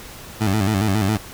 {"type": "tone with vibrato", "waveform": "20% pulse", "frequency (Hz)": 102.3, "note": "G#2", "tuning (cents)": -26, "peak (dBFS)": -12, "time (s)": [0.4, 1.18], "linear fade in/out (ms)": 20, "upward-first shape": "square", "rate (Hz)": 7.3, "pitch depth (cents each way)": 110, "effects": ["pink hiss -38 dBFS RMS until 1.33 s"]}